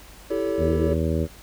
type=chord; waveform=triangle; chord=A dominant seventh; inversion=second; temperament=equal with one note detuned; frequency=329.6 / 392 / 440 / 566.3 Hz; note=E4 / G4 / A4 / C#5; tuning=0 / 0 / 0 / +37 cents; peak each=-26 dBFS; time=0.3-0.94 s; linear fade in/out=10 ms
type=harmonic tone; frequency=80.5 Hz; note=E2; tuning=41 cents flat; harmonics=1 / 2 / 3 / 4 / 5 / 6 / 7; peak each=-24 / -27 / -29 / -30 / -31 / -32 / -32 dBFS; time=0.57-1.28 s; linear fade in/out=50 ms
effects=added 50 Hz sine -47 dBFS peak until 1.42 s + pink hiss -47 dBFS RMS until 1.42 s